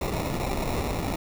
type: noise with sample-and-hold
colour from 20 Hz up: pink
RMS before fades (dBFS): -28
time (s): 0.01-1.16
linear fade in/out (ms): 5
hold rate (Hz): 1575
effects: none